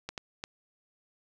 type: clicks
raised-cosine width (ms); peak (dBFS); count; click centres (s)
0.2; -19; 3; 0.09 / 0.178 / 0.439
effects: none